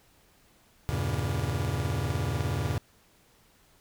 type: chord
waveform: 45% pulse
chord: E diminished seventh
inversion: none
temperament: just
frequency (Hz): 82.41 / 98.89 / 118.67 / 142.4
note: E2 / G2 / Bb2 / Db3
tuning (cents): 0 / +16 / +31 / +47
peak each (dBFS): -33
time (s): 0.89-2.78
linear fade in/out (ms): 0
effects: pink hiss -62 dBFS RMS until 3.8 s